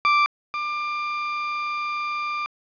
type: tone pair in turn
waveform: 30% pulse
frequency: 1174.7 / 1191.1 Hz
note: D6 / D6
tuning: 0 / +24 cents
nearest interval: unison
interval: 24 cents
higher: second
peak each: -13 / -22 dBFS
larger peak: first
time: 0.05-0.26 / 0.54-2.46 s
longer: second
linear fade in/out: 0 ms
effects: resampled to 11025 Hz + 8-bit